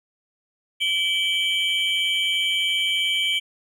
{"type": "tone cluster", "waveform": "triangle", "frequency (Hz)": [2311, 3017, 3200], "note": ["D7", "F#7", "G7"], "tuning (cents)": [-28, 33, 35], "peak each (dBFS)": -23, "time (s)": [0.8, 3.4], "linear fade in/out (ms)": 20, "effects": []}